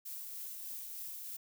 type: noise with tremolo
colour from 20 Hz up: violet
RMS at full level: -43 dBFS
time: 0.05-1.37 s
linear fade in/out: 10 ms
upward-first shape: triangle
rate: 3.3 Hz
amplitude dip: 30%
effects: none